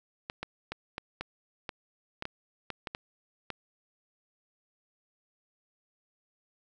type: clicks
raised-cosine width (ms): 0.3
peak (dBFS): -19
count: 12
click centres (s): 0.299 / 0.43 / 0.72 / 0.981 / 1.21 / 1.692 / 2.224 / 2.254 / 2.703 / 2.872 / 2.949 / 3.503
effects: none